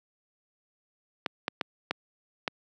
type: clicks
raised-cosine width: 0.3 ms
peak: -11 dBFS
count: 5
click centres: 1.262 / 1.481 / 1.612 / 1.91 / 2.478 s
effects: high-pass 200 Hz 12 dB/octave